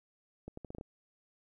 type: accelerating click train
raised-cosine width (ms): 2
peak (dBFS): -30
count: 7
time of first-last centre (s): 0.48-0.811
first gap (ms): 94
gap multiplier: 0.78
effects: 12-bit